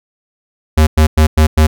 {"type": "tone bursts", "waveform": "square", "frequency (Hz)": 77.78, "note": "D#2", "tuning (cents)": 0, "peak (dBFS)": -6, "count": 5, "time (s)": [0.77, 1.67], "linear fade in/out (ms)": 10, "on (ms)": 100, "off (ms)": 100, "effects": []}